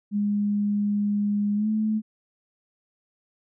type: tone with pitch glide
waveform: sine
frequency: 205.5 to 216.3 Hz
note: G#3 to A3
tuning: -18 to -29 cents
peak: -21 dBFS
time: 0.11-2.02 s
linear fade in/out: 50 ms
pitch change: +89 cents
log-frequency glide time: 1.55-1.68 s
effects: none